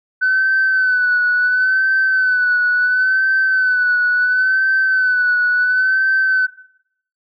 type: tone with vibrato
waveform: sine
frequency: 1508 Hz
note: F#6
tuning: 32 cents sharp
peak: -11 dBFS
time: 0.21-6.47 s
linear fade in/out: 20 ms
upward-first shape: sine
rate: 0.72 Hz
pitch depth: 45 cents each way
effects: noise-tail reverb RT60 0.7 s tail -19 dB re dry + tanh soft clip ceiling -8 dBFS